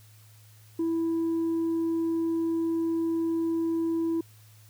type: tone with tanh clipping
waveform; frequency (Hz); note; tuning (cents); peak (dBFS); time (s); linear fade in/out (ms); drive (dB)
sine; 329.6; E4; 0; -25; 0.79-4.21; 5; 1
effects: added 107 Hz sine -52 dBFS peak until 4.69 s + white hiss -59 dBFS RMS until 4.69 s